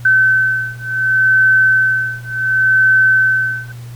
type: beating tone pair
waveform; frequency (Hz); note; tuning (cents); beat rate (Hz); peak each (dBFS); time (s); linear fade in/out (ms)
sine; 1531 / 1531.69; G6 / G6; -41 / -41; 0.69; -13; 0.05-3.72; 5
effects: added 120 Hz sine -28 dBFS peak until 3.95 s + pink hiss -43 dBFS RMS until 3.95 s